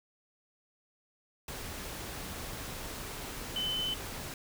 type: tone in noise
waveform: sine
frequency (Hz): 3038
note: F#7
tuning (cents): +45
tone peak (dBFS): -31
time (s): 3.56-3.94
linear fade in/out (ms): 2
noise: pink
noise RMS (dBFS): -41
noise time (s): 1.48-4.34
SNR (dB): +7
effects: none